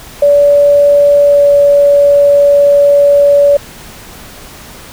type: tone with pitch glide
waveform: sine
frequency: 575 to 571.4 Hz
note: D5 to D5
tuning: -37 to -48 cents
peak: -3 dBFS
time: 0.22-3.57 s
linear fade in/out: 5 ms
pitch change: -11 cents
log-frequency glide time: 1.23-1.51 s
effects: pink hiss -32 dBFS RMS until 4.92 s